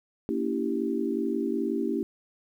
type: chord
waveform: sine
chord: A# diminished seventh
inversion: none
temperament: equal with one note detuned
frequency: 233.1 / 284.2 / 329.6 / 392 Hz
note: A#3 / C#4 / E4 / G4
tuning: 0 / +43 / 0 / 0 cents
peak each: -31 dBFS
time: 0.29-2.03 s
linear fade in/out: 0 ms
effects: 10-bit